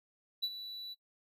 triangle tone with ADSR envelope, 3951 Hz, B7, in tune, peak -28 dBFS, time 0.42-0.95 s, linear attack 18 ms, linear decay 52 ms, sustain -12 dB, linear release 27 ms, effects noise-tail reverb RT60 0.1 s tail -20 dB re dry

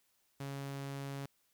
sawtooth tone, 138.59 Hz, C#3, in tune, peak -36 dBFS, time 0.4-1.26 s, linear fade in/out 5 ms, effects white hiss -75 dBFS RMS until 1.53 s

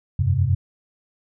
sine chord, F suspended second, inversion none, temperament equal with one note detuned, 87.31 / 96.2 / 130.81 Hz, F2 / G2 / C3, 0 / -32 / 0 cents, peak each -22 / -20 / -21 dBFS, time 0.19-0.55 s, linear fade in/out 5 ms, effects none

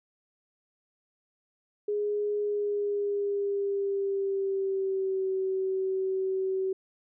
sine tone with pitch glide, 414.6 to 380.2 Hz, G#4 to F#4, -3 to +47 cents, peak -26 dBFS, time 1.88-6.73 s, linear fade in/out 5 ms, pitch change -150 cents, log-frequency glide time 2.4-5.29 s, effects none

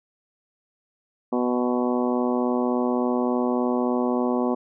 harmonic tone with a mistuned harmonic, 123.47 Hz, B2, in tune, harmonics 2 / 3 / 4 / 5 / 6 / 7 / 8 / 9, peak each -23 / -27 / -29 / -31 / -33 / -34 / -35 / -36 dBFS, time 1.32-4.55 s, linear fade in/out 10 ms, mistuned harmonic 8, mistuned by +17 cents, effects none

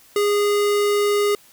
square tone, 411.2 Hz, G#4, 17 cents flat, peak -17 dBFS, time 0.16-1.35 s, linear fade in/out 2 ms, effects white hiss -51 dBFS RMS until 1.52 s

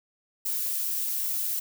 violet noise, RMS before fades -29 dBFS, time 0.45-1.6 s, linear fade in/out 10 ms, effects none

